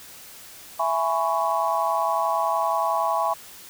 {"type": "chord", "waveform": "sine", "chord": "C# minor seventh", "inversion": "first", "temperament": "just", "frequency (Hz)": [665.2, 831.5, 997.9, 1108.7], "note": ["E5", "G#5", "B5", "C#6"], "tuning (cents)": [16, 2, 18, 0], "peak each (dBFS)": -26, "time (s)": [0.79, 3.34], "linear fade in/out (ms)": 10, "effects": ["white hiss -44 dBFS RMS until 3.69 s"]}